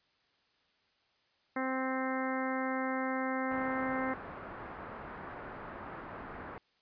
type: harmonic tone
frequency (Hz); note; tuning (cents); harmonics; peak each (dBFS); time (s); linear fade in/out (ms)
261.6; C4; 0; 1 / 2 / 3 / 4 / 5 / 6 / 7 / 8; -35 / -38 / -40 / -41 / -42 / -43 / -43 / -44; 1.56-4.14; 5
type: low-pass noise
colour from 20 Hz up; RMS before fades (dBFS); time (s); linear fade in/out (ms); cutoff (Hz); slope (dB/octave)
white; -45; 3.51-6.58; 0; 1500; 24
effects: white hiss -72 dBFS RMS until 6.81 s + resampled to 11025 Hz